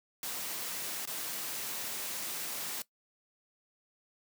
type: noise with dropouts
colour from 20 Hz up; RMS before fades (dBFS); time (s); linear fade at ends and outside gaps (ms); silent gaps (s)
white; -38; 0.23-2.82; 1; 1.054-1.074
effects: noise-tail reverb RT60 0.1 s tail -18 dB re dry + high-pass 150 Hz 12 dB/octave